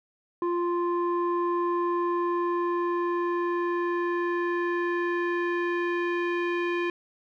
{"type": "tone with low-pass filter sweep", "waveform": "square", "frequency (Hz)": 348.1, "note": "F4", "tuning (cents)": -6, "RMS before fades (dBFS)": -27, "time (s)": [0.42, 6.9], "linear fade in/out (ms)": 2, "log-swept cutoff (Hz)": [910, 2300], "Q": 2.5, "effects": []}